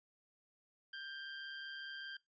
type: tone with amplitude modulation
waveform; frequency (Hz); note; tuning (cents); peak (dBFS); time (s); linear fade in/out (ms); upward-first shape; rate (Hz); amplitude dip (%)
25% pulse; 1582; G6; +15; -39; 0.93-2.17; 5; sine; 145; 40
effects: noise-tail reverb RT60 0.2 s tail -22 dB re dry + resampled to 16000 Hz